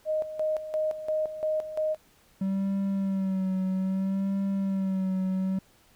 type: tone with tremolo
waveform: sine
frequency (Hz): 621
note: D#5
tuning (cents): -3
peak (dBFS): -24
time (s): 0.05-1.97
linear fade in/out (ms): 50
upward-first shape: square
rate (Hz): 2.9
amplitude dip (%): 70
type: tone with vibrato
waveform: triangle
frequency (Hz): 191.9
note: G3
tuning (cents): -37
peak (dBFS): -23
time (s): 2.41-5.59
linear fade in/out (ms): 5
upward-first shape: sine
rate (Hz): 0.62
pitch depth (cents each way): 38
effects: pink hiss -61 dBFS RMS until 5.95 s